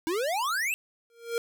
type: exponential sweep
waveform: square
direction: up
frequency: 310 to 2752 Hz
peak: -27 dBFS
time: 0.07-0.74 s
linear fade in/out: 0 ms
type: tone with exponential growth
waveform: square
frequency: 466.2 Hz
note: A#4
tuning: in tune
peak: -24 dBFS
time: 1.1-1.38 s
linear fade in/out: 1 ms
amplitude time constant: 59 ms
effects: none